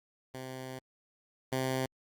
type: tone pair in turn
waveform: 10% pulse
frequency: 130 / 130.73 Hz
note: C3 / C3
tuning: -11 / -1 cents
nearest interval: unison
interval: 10 cents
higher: second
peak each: -32 / -22 dBFS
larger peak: second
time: 0.34-0.79 / 1.52-1.86 s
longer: first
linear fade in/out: 5 ms
effects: Opus 48 kbps